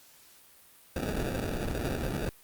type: noise with sample-and-hold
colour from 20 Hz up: pink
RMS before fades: -32 dBFS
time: 0.96-2.29 s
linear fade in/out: 0 ms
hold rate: 1050 Hz
effects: white hiss -57 dBFS RMS until 2.43 s + Opus 48 kbps